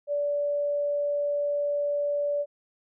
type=tone; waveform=sine; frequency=579 Hz; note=D5; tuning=25 cents flat; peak=-24 dBFS; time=0.07-2.46 s; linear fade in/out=50 ms; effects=none